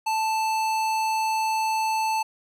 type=tone with hard clipping; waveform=sine; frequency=880 Hz; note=A5; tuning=in tune; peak=-24 dBFS; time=0.06-2.23 s; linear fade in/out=10 ms; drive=18 dB; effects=none

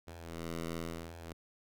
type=ring-modulated tone; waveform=10% pulse; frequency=83.3 Hz; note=E2; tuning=19 cents sharp; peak=-28 dBFS; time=0.07-1.33 s; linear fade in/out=10 ms; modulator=82.8 Hz; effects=none

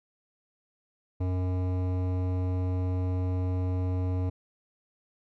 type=tone with hard clipping; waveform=sine; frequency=91.6 Hz; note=F#2; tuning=17 cents flat; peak=-28 dBFS; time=1.2-4.3 s; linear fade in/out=10 ms; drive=15 dB; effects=none

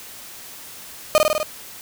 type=tone with echo; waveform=35% pulse; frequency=614 Hz; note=D#5; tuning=23 cents flat; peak=-9 dBFS; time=1.15-1.18 s; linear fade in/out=0 ms; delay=50 ms; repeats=5; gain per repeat=-2 dB; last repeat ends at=1.43 s; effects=white hiss -39 dBFS RMS until 1.81 s

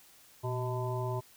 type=harmonic tone with a mistuned harmonic; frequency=126.5 Hz; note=B2; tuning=42 cents sharp; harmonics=1 / 3 / 5 / 7 / 8; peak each=-33 / -38 / -40 / -41 / -42 dBFS; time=0.43-1.21 s; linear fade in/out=20 ms; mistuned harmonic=1; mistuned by=-100 cents; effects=white hiss -59 dBFS RMS until 1.36 s

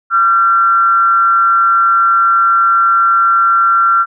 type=tone with frequency modulation; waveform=sine; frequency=1368 Hz; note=F6; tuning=36 cents flat; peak=-7 dBFS; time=0.1-4.06 s; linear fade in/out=50 ms; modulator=184 Hz; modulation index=0.43; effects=none

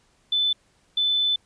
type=tone pair in turn; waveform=sine; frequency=3512 / 3512 Hz; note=A7 / A7; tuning=-4 / -4 cents; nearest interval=unison; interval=0 cents; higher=neither; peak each=-19 dBFS; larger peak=neither; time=0.32-0.53 / 0.97-1.36 s; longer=second; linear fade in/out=5 ms; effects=pink hiss -63 dBFS RMS until 1.45 s + resampled to 22050 Hz

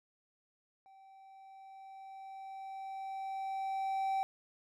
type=tone with level ramp; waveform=triangle; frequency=774 Hz; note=G5; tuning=22 cents flat; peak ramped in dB=-55 to -28 dBFS; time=0.86-4.23 s; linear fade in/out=0 ms; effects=none

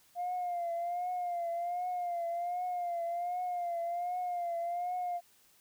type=tone with vibrato; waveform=sine; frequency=702 Hz; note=F5; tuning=9 cents sharp; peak=-31 dBFS; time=0.15-5.21 s; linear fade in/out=50 ms; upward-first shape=triangle; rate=1.3 Hz; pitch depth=65 cents each way; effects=tanh soft clip ceiling -29 dBFS + white hiss -65 dBFS RMS until 5.6 s

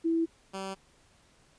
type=tone pair in turn; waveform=sine / 10% pulse; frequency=329.6 / 192.67 Hz; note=E4 / G3; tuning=0 / -30 cents; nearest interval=major sixth; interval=930 cents; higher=first; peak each=-24 / -27 dBFS; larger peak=first; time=0.04-0.26 / 0.53-0.75 s; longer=neither; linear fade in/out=20 ms; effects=pink hiss -63 dBFS RMS until 1.58 s + resampled to 22050 Hz

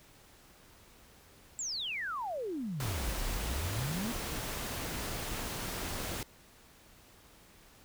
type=exponential two-way sweep; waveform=sine; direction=down then up; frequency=7700 to 32.94 to 250.3 Hz; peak=-34 dBFS; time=1.59-4.12 s; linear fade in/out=0 ms; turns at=3.23 s
type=noise; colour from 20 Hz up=pink; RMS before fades=-38 dBFS; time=2.8-6.23 s; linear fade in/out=2 ms
effects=pink hiss -59 dBFS RMS until 7.84 s

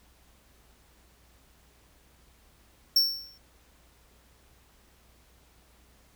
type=tone with exponential decay; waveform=square; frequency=5450 Hz; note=F8; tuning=43 cents flat; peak=-17 dBFS; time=2.96-3.38 s; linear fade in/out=5 ms; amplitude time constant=90 ms; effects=added 60 Hz sine -62 dBFS peak until 6.15 s + pink hiss -62 dBFS RMS until 6.15 s

